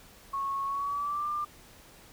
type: tone with pitch glide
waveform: sine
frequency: 1100 to 1192.6 Hz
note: C#6 to D6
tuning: -14 to +26 cents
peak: -29 dBFS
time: 0.33-1.45 s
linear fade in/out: 10 ms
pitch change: +140 cents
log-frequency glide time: 0.65-1.29 s
effects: pink hiss -54 dBFS RMS until 2.12 s